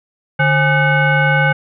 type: tone with frequency modulation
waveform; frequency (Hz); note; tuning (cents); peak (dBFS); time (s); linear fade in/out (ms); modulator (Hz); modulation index
sine; 830.6; G#5; 0; -10; 0.39-1.53; 10; 682; 1.8
effects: none